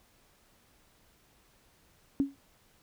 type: tone with exponential decay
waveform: sine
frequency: 277.2 Hz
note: C#4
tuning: in tune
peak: -20 dBFS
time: 2.2-2.36 s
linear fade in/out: 0 ms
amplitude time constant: 33 ms
effects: pink hiss -65 dBFS RMS until 2.82 s